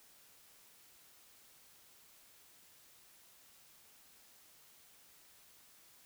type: silence
effects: white hiss -63 dBFS RMS until 6.05 s